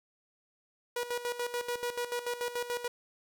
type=tone with tremolo; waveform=sawtooth; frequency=483.6 Hz; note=B4; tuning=36 cents flat; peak=-27 dBFS; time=0.96-2.88 s; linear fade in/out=5 ms; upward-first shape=square; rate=6.9 Hz; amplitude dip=70%; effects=none